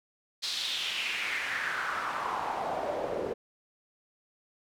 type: noise with band-pass filter sweep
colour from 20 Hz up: pink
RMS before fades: -33 dBFS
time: 0.42-3.34 s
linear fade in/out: 20 ms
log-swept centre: 4400 to 450 Hz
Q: 3.5
effects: none